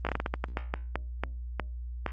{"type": "slowing click train", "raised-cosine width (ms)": 0.5, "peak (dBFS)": -14, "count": 15, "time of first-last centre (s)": [0.05, 2.063], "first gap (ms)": 17, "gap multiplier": 1.29, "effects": ["added 60 Hz sine -35 dBFS peak until 2.12 s", "Opus 24 kbps"]}